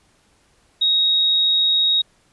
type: tone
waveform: sine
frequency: 3773 Hz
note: A#7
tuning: 20 cents sharp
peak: -14 dBFS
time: 0.81-2.02 s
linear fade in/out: 10 ms
effects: pink hiss -59 dBFS RMS until 2.32 s + resampled to 24000 Hz